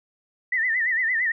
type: tone with vibrato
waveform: sine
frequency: 1904 Hz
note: A#6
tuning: 36 cents sharp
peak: -20 dBFS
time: 0.52-1.32 s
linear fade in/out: 5 ms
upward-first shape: sine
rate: 8.8 Hz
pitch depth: 120 cents each way
effects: none